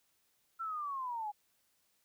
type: linear sweep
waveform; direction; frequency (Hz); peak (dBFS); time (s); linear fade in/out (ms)
sine; down; 1362 to 811; -36; 0.59-1.32; 20
effects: white hiss -75 dBFS RMS until 2.04 s